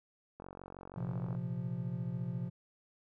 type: click train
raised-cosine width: 1 ms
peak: -33 dBFS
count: 45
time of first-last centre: 0.4-1.35 s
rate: 46.3 Hz
type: chord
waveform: triangle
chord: Bb suspended second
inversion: none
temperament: equal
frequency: 116.54 / 130.81 / 174.61 Hz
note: Bb2 / C3 / F3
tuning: 0 / 0 / 0 cents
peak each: -39 / -37 / -37 dBFS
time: 0.96-2.5 s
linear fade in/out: 20 ms
effects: none